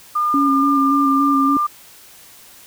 sine tone with pitch glide, 1208 to 1194.8 Hz, D6 to D6, +48 to +29 cents, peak -15 dBFS, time 0.15-1.67 s, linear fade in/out 10 ms, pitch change -19 cents, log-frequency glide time 0.26-1.11 s
sine tone with vibrato, 277.2 Hz, C#4, in tune, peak -15 dBFS, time 0.34-1.57 s, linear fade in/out 2 ms, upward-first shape square, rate 3.5 Hz, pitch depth 23 cents each way
effects white hiss -44 dBFS RMS until 2.66 s

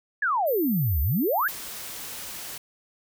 sine exponential two-way sweep, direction down then up, 1760 to 63.8 to 1760 Hz, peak -21 dBFS, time 0.22-1.48 s, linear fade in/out 5 ms, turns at 1.01 s
sine tone, 14080 Hz, A9, in tune, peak -31 dBFS, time 0.46-1.52 s, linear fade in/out 20 ms
white noise, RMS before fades -37 dBFS, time 1.48-2.58 s, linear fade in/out 5 ms
effects none

